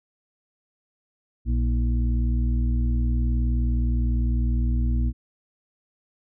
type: harmonic tone with a mistuned harmonic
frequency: 59.5 Hz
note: A#1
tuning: 36 cents sharp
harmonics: 1 / 2 / 4 / 5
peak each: -20 / -29 / -31 / -39 dBFS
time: 1.45-5.13 s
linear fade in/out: 50 ms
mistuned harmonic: 5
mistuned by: +120 cents
effects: none